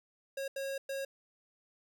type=tone bursts at uneven times; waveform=square; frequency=545 Hz; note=C#5; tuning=29 cents flat; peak=-36 dBFS; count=3; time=0.37-0.48 / 0.56-0.78 / 0.89-1.05 s; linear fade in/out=5 ms; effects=none